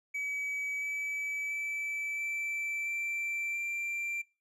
triangle tone with pitch steps, 2280 / 2296 / 2312 / 2328 / 2344 / 2360 Hz, C#7 / D7 / D7 / D7 / D7 / D7, +48 / -40 / -28 / -16 / -4 / +8 cents, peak -31 dBFS, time 0.14-4.22 s, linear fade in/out 10 ms, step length 680 ms, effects noise-tail reverb RT60 0.3 s tail -23 dB re dry + resampled to 32000 Hz

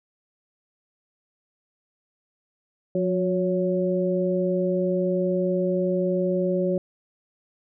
sine tone cluster, 180.2 / 364 / 557 Hz, F#3 / F#4 / C#5, -45 / -28 / +8 cents, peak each -25 dBFS, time 2.95-6.78 s, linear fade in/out 2 ms, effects none

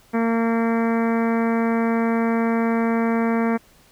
harmonic tone, 229 Hz, A#3, 31 cents flat, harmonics 1 / 2 / 3 / 4 / 5 / 6 / 7 / 8 / 9 / 10, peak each -19 / -25 / -29 / -31 / -33 / -35 / -36 / -37 / -38 / -39 dBFS, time 0.13-3.58 s, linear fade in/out 20 ms, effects pink hiss -54 dBFS RMS until 3.91 s

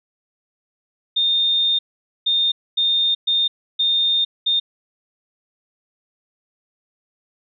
sine tone bursts at uneven times, 3644 Hz, A#7, 40 cents flat, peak -15 dBFS, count 6, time 1.16-1.79 / 2.26-2.52 / 2.77-3.15 / 3.27-3.48 / 3.79-4.25 / 4.46-4.6 s, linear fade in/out 10 ms, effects none

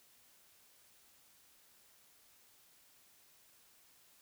silence, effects white hiss -66 dBFS RMS until 4.21 s

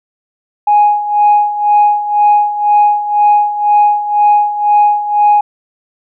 sine tone with tremolo, 831 Hz, G#5, 1 cent sharp, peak -3 dBFS, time 0.67-5.41 s, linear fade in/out 5 ms, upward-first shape sine, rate 2 Hz, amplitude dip 75%, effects tanh soft clip ceiling -1 dBFS

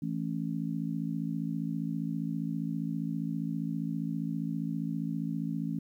harmonic tone, 55 Hz, A1, in tune, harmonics 3 / 4 / 5, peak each -34 / -35 / -36 dBFS, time 0.02-5.79 s, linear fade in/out 5 ms, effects 11-bit

